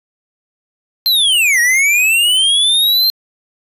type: linear two-way sweep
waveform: square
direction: down then up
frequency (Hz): 4186 to 1864.7 to 4186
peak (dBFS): -10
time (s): 1.06-3.1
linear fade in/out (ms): 0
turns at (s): 1.6
effects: resampled to 32000 Hz